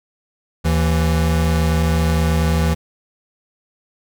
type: tone pair together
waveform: square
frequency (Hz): 77.78 / 164.81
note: D#2 / E3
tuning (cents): 0 / 0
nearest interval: octave + minor second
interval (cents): 1300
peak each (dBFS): -17 / -19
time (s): 0.64-2.75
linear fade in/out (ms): 20
effects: none